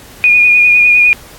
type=tone with vibrato; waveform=sine; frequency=2449 Hz; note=D#7; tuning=28 cents flat; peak=-4 dBFS; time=0.24-1.13 s; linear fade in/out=0 ms; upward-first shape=sine; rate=9.9 Hz; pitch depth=24 cents each way; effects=pink hiss -36 dBFS RMS until 1.38 s + AAC 64 kbps